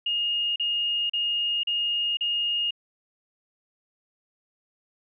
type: tone bursts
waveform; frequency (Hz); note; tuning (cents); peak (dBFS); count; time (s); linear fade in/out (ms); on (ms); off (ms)
sine; 2848; F7; +33; -23; 5; 0.06-2.708; 5; 500; 37
effects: none